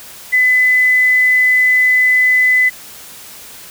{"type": "tone", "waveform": "sine", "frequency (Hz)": 2009, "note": "B6", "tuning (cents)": 29, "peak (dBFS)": -8, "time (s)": [0.32, 2.7], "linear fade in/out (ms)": 20, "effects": ["white hiss -35 dBFS RMS until 3.7 s"]}